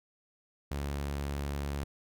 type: tone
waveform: sawtooth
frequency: 70.9 Hz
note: C#2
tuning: 40 cents sharp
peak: -29 dBFS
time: 0.71-1.84 s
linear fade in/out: 5 ms
effects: none